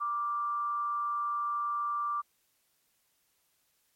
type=tone with frequency modulation; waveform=sine; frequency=1174.7 Hz; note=D6; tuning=in tune; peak=-29 dBFS; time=0-2.22 s; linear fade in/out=20 ms; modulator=218 Hz; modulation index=0.23; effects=white hiss -73 dBFS RMS until 3.95 s + MP3 64 kbps